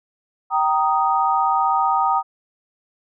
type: chord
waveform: sine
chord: Eb major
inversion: first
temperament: just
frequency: 777.8 / 933.4 / 1244.5 Hz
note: G5 / Bb5 / Eb6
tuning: -14 / +2 / 0 cents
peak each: -20 dBFS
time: 0.5-2.23 s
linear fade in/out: 50 ms
effects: none